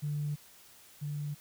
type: tone pair in turn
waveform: sine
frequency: 147.3 / 146.7 Hz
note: D3 / D3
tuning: +6 / -2 cents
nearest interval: unison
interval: 8 cents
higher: first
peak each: -30 / -33 dBFS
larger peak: first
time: 0.02-0.36 / 1.01-1.35 s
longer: neither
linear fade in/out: 20 ms
effects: tanh soft clip ceiling -26 dBFS + white hiss -57 dBFS RMS until 1.4 s